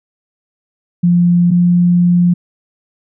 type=tone pair in turn; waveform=sine; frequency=174.61 / 175.72 Hz; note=F3 / F3; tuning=0 / +11 cents; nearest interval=unison; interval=11 cents; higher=second; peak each=-7 dBFS; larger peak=neither; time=1.03-1.51 / 1.51-2.34 s; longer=second; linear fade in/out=10 ms; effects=none